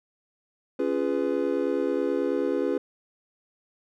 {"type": "chord", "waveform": "triangle", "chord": "C# dominant seventh", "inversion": "none", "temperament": "just", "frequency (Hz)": [277.2, 346.5, 415.8, 498.9], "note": ["C#4", "E#4", "G#4", "B4"], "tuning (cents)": [0, -14, 2, 17], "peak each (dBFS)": -27, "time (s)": [0.79, 2.78], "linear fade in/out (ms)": 5, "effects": []}